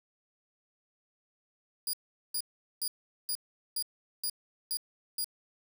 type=tone bursts; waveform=15% pulse; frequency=4860 Hz; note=D#8; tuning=42 cents flat; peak=-24 dBFS; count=8; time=1.87-5.244 s; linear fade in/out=2 ms; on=63 ms; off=410 ms; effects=9-bit